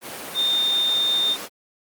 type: tone in noise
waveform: sine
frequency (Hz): 3632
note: A#7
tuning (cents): -46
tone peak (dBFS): -18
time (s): 0.34-1.37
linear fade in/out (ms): 50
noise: pink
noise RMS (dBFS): -32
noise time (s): 0.01-1.49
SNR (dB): +11
effects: high-pass 300 Hz 12 dB/octave + Opus 32 kbps